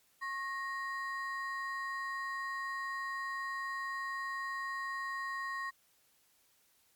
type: ring-modulated tone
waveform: triangle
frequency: 1480 Hz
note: F#6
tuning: in tune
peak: -31 dBFS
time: 0.21-5.71 s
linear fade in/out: 20 ms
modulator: 392 Hz
effects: white hiss -70 dBFS RMS until 6.95 s + MP3 96 kbps